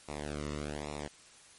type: tone with flanger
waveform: sawtooth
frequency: 73.9 Hz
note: D2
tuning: 11 cents sharp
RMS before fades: -39 dBFS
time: 0.08-1.08 s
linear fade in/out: 10 ms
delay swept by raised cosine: 0.63 to 1.26 ms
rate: 1.2 Hz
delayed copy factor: -1
effects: white hiss -57 dBFS RMS until 1.58 s + MP3 48 kbps